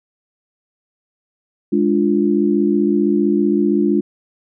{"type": "chord", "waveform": "sine", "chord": "D diminished", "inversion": "second", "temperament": "equal", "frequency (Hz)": [207.7, 293.7, 349.2], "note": ["Ab3", "D4", "F4"], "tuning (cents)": [0, 0, 0], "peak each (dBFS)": -17, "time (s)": [1.72, 4.01], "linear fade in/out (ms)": 10, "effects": []}